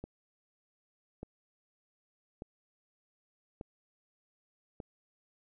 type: click train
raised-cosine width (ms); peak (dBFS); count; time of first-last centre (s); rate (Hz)
2; -28; 5; 0.04-4.802; 0.84
effects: none